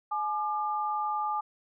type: tone pair together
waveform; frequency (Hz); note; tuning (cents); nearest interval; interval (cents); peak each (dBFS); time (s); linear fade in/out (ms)
sine; 847.8 / 1199; G#5 / D6; +35 / +36; tritone; 601; -30 / -31; 0.11-1.41; 10
effects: none